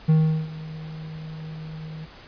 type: tone with ADSR envelope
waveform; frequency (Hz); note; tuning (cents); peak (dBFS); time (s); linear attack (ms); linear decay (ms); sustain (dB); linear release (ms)
triangle; 157.5; D#3; +21; -11; 0.08-2.06; 15; 380; -20; 19
effects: pink hiss -46 dBFS RMS until 2.27 s + resampled to 11025 Hz